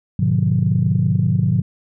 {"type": "chord", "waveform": "sine", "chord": "G# diminished seventh", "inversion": "none", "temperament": "just", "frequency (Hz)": [103.83, 124.59, 149.51, 179.41], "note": ["G#2", "B2", "D3", "F3"], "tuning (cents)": [0, 16, 31, 47], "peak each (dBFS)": -19, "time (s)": [0.19, 1.62], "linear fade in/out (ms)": 5, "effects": ["tanh soft clip ceiling -5 dBFS"]}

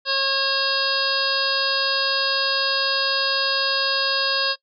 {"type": "harmonic tone", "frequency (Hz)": 544, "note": "C#5", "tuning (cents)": -33, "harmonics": [1, 2, 3, 5, 6, 7, 8, 9], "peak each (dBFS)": [-28, -29, -26, -30, -31, -29, -26, -25], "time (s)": [0.05, 4.56], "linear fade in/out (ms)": 50, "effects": ["noise-tail reverb RT60 0.1 s tail -22 dB re dry"]}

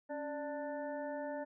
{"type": "harmonic tone with a mistuned harmonic", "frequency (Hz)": 295.1, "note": "D4", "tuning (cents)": 8, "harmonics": [1, 2, 3, 5, 6], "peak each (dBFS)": [-44, -40, -46, -54, -52], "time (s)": [0.09, 1.45], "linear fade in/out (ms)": 20, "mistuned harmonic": 1, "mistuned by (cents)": -98, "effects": []}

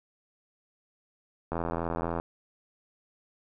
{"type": "click train", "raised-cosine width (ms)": 1, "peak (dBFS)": -17, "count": 58, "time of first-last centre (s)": [1.52, 2.199], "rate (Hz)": 83.9, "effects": []}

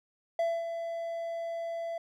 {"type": "tone with ADSR envelope", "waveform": "triangle", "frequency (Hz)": 670, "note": "E5", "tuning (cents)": 28, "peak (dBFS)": -23, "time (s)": [0.39, 1.98], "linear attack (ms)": 3, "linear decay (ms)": 240, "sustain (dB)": -8, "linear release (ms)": 4, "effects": []}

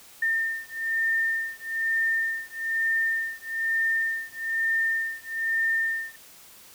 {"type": "beating tone pair", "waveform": "sine", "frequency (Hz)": [1809, 1810.1], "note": ["A6", "A6"], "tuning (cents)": [48, 49], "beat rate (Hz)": 1.1, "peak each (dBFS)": -27, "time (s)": [0.22, 6.16], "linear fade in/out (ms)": 5, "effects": ["white hiss -50 dBFS RMS until 6.74 s"]}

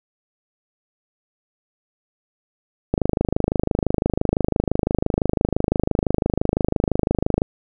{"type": "click train", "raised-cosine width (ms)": 2, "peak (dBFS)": -4, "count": 117, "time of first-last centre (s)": [2.94, 7.419], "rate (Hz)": 25.9, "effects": []}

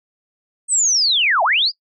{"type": "linear two-way sweep", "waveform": "sine", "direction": "down then up", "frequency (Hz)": [8460, 623, 5040], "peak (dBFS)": -13, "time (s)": [0.68, 1.72], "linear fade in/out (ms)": 50, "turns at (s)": 1.43, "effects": ["noise-tail reverb RT60 0.1 s tail -22 dB re dry"]}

